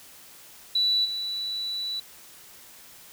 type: tone with level steps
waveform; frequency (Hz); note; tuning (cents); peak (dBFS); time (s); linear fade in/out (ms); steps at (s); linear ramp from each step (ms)
sine; 3951; B7; 0; -20 / -28; 0.75-2; 5; 1.04; 20
effects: white hiss -49 dBFS RMS until 3.12 s